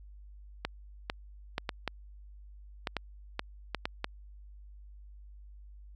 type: clicks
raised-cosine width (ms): 0.3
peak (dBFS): -15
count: 11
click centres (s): 0.65 / 1.099 / 1.581 / 1.692 / 1.877 / 2.872 / 2.967 / 3.394 / 3.747 / 3.855 / 4.044
effects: added 50 Hz sine -48 dBFS peak until 5.95 s